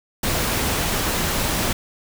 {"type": "noise", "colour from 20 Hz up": "pink", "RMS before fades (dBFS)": -22, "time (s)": [0.23, 1.73], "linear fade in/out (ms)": 5, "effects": []}